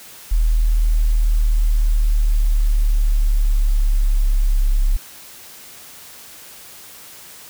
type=linear sweep; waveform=sine; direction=down; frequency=39.83 to 34.06 Hz; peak=-12 dBFS; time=0.31-4.97 s; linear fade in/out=10 ms; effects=white hiss -40 dBFS RMS until 7.49 s